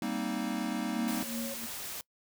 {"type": "chord", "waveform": "square", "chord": "C minor seventh", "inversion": "second", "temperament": "equal", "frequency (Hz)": [196, 233.1, 261.6, 311.1], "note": ["G3", "Bb3", "C4", "Eb4"], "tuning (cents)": [0, 0, 0, 0], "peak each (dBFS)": [-39, -36, -39, -38], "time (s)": [0.02, 1.23], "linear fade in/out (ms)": 2}
{"type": "tone with exponential growth", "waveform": "sine", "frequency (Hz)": 550, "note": "C#5", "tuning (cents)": -14, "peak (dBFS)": -38, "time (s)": [0.66, 1.54], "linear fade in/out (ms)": 1, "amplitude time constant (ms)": 190}
{"type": "tone with tremolo", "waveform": "sine", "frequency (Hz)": 232.2, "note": "A#3", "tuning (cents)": -7, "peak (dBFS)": -33, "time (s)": [0.96, 1.67], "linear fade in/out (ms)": 20, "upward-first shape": "sine", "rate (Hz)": 2.9, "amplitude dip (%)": 85}
{"type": "noise", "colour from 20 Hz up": "white", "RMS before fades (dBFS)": -40, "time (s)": [1.08, 2.01], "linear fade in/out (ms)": 0}
{"effects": ["noise-tail reverb RT60 0.1 s tail -24 dB re dry"]}